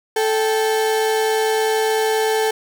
35% pulse tone pair together, 437.6 / 785 Hz, A4 / G5, -9 / +2 cents, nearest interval minor seventh, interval 1011 cents, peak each -15 / -23 dBFS, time 0.16-2.51 s, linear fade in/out 5 ms, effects none

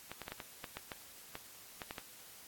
clicks, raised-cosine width 0.3 ms, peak -26 dBFS, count 12, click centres 0.116 / 0.217 / 0.281 / 0.32 / 0.402 / 0.642 / 0.77 / 0.918 / 1.354 / 1.818 / 1.909 / 1.982 s, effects white hiss -55 dBFS RMS until 2.47 s + AAC 64 kbps

